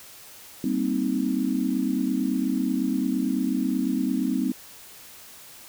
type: chord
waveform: sine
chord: C minor seventh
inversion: second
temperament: equal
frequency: 196 / 233.1 / 261.6 / 311.1 Hz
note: G3 / Bb3 / C4 / Eb4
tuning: 0 / 0 / 0 / 0 cents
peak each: -29 / -29 / -25 / -29 dBFS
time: 0.64-4.52 s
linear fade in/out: 2 ms
effects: white hiss -46 dBFS RMS until 5.68 s